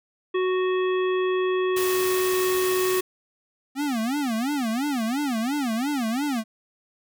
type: harmonic tone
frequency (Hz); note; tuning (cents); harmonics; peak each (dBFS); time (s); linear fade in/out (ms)
370; F#4; 0; 1 / 3 / 5 / 7 / 9; -21 / -31 / -35 / -38 / -40; 0.34-3.01; 10
type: noise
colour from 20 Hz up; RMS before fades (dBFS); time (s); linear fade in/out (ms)
white; -31; 1.76-3.01; 10
type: tone with vibrato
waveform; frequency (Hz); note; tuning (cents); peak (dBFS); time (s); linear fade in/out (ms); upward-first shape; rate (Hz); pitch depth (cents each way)
square; 254.9; C4; -45; -24; 3.75-6.44; 50; sine; 2.9; 260
effects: none